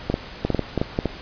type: clicks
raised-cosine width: 2 ms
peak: -7 dBFS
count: 10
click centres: 0.1 / 0.141 / 0.45 / 0.503 / 0.547 / 0.593 / 0.777 / 0.815 / 0.989 / 1.057 s
effects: pink hiss -38 dBFS RMS until 1.21 s + resampled to 11025 Hz